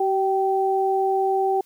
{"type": "tone pair together", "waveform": "sine", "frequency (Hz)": [382.7, 775.6], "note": ["G4", "G5"], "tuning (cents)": [-42, -19], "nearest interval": "octave", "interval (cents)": 1223, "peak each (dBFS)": -21, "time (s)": [0, 1.61], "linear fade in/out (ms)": 5, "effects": ["white hiss -59 dBFS RMS until 1.65 s"]}